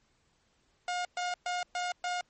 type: tone bursts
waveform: sawtooth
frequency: 715 Hz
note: F5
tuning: 41 cents sharp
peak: -27 dBFS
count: 5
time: 0.88-2.21 s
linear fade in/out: 2 ms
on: 170 ms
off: 120 ms
effects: pink hiss -71 dBFS RMS until 2.29 s + MP3 32 kbps